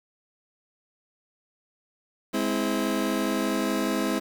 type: chord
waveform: 30% pulse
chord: Ab augmented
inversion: none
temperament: just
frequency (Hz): 207.7 / 259.6 / 324.5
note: Ab3 / C4 / E4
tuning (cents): 0 / -13 / -27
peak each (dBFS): -26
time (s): 2.33-4.2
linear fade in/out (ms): 20
effects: 8-bit